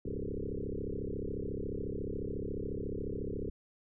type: tone with frequency modulation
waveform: sine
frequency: 197.4 Hz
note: G3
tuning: 12 cents sharp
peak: -34 dBFS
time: 0.05-3.5 s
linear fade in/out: 5 ms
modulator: 34.1 Hz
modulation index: 7.7
effects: none